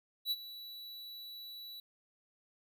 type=tone with ADSR envelope; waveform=square; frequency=3938 Hz; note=B7; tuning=6 cents flat; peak=-30 dBFS; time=0.25-1.8 s; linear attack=62 ms; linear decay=40 ms; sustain=-16 dB; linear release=3 ms; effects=none